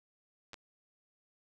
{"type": "clicks", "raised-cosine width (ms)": 0.2, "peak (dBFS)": [-29, -28], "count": 2, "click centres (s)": [0.533, 0.542], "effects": []}